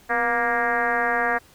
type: tone with frequency modulation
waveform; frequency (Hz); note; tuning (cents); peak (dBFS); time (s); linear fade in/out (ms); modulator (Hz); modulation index
sine; 1174.7; D6; 0; -19; 0.09-1.39; 20; 231; 3.2
effects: pink hiss -53 dBFS RMS until 1.54 s